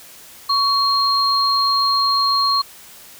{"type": "tone pair together", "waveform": "sine", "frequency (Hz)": [1120, 4222], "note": ["C#6", "C8"], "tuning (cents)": [18, 15], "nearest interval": "octave + major seventh", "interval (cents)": 2297, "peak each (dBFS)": -17, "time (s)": [0.49, 2.62], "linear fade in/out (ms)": 10, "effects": ["white hiss -42 dBFS RMS until 3.19 s"]}